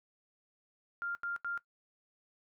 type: tone bursts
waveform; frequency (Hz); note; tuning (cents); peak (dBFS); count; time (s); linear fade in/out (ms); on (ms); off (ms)
sine; 1396.9; F6; 0; -34; 3; 1.02-1.576; 0; 130; 83
effects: noise-tail reverb RT60 0.1 s tail -17 dB re dry